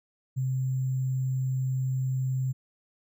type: tone with sample-and-hold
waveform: sine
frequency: 130.81 Hz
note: C3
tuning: in tune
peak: -25 dBFS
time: 0.36-2.53 s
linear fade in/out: 20 ms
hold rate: 7350 Hz
effects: none